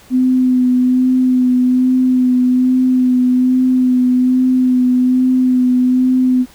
sine tone with vibrato, 253.5 Hz, B3, 45 cents sharp, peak -9 dBFS, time 0.1-6.46 s, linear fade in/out 50 ms, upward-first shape sine, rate 1.2 Hz, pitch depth 19 cents each way, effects pink hiss -44 dBFS RMS until 6.54 s

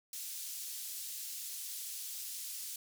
white band-pass noise, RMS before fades -43 dBFS, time 0.13-2.76 s, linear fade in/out 2 ms, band 4300 to 16000 Hz, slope 12 dB/octave, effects none

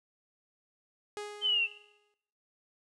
sawtooth tone with exponential decay, 415.3 Hz, G#4, in tune, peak -32 dBFS, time 1.17-2.14 s, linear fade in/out 0 ms, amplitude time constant 210 ms
sine exponential sweep, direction down, 3136 to 2637 Hz, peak -25 dBFS, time 1.41-1.68 s, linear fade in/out 50 ms
effects noise-tail reverb RT60 0.7 s tail -17 dB re dry + resampled to 24000 Hz

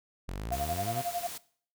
sawtooth exponential sweep, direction up, 42.64 to 133.9 Hz, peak -31 dBFS, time 0.28-1.02 s, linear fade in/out 10 ms
sine tone with tremolo, 698.5 Hz, F5, in tune, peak -28 dBFS, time 0.51-1.27 s, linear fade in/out 5 ms, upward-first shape sine, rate 11 Hz, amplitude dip 90%
white noise, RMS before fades -41 dBFS, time 0.52-1.38 s, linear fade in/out 5 ms
effects noise-tail reverb RT60 0.5 s tail -19 dB re dry

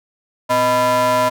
square ring-modulated tone, 185 Hz, F#3, in tune, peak -11 dBFS, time 0.49-1.3 s, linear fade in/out 20 ms, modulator 810 Hz, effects none

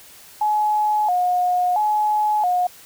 sine tone with vibrato, 781 Hz, G5, 7 cents flat, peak -16 dBFS, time 0.41-2.67 s, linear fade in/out 5 ms, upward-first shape square, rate 0.74 Hz, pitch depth 140 cents each way, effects white hiss -45 dBFS RMS until 2.85 s

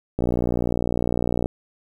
click train, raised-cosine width 2 ms, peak -9 dBFS, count 77, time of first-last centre 0.19-1.459 s, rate 59.9 Hz, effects 8-bit

